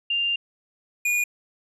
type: tone pair in turn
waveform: sine / square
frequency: 2794 / 2441 Hz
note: F7 / D#7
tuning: 0 / -34 cents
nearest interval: major second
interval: 234 cents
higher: first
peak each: -21 dBFS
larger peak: neither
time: 0.1-0.36 / 1.05-1.24 s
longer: first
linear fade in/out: 5 ms
effects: resampled to 32000 Hz